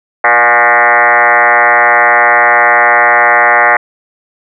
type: tone with frequency modulation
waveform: sine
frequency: 1318.5 Hz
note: E6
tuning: in tune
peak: -4 dBFS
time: 0.24-3.77 s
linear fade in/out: 5 ms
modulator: 120 Hz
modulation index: 6
effects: none